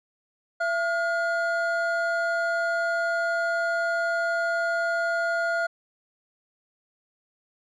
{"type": "tone pair together", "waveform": "triangle", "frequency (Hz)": [673, 1426], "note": ["E5", "F6"], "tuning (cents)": [36, 36], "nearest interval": "octave + minor second", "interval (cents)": 1300, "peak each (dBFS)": -24, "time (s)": [0.6, 5.67], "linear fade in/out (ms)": 10, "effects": ["resampled to 22050 Hz"]}